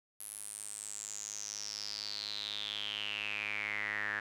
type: tone with band-pass filter sweep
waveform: sawtooth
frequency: 104.2 Hz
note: G#2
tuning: 6 cents sharp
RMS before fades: -40 dBFS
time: 0.2-4.2 s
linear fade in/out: 5 ms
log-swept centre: 11000 to 1700 Hz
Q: 8.7
effects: none